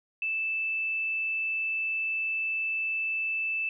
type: tone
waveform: sine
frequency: 2637 Hz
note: E7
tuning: in tune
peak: -27 dBFS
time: 0.22-3.69 s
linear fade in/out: 2 ms
effects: none